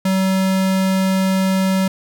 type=tone; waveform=square; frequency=190 Hz; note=F#3; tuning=46 cents sharp; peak=-15 dBFS; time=0.05-1.88 s; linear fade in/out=5 ms; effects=none